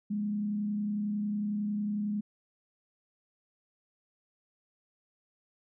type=tone with frequency modulation; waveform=sine; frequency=207.7 Hz; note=G#3; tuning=in tune; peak=-29 dBFS; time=0.1-2.21 s; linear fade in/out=10 ms; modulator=31 Hz; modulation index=0.31; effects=none